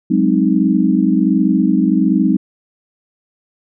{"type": "chord", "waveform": "sine", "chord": "Ab dominant seventh", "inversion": "third", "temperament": "equal with one note detuned", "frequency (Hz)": [186.39, 207.7, 261.6, 311.1], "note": ["Gb3", "Ab3", "C4", "Eb4"], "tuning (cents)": [13, 0, 0, 0], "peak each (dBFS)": -16, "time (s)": [0.1, 2.37], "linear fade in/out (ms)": 10, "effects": []}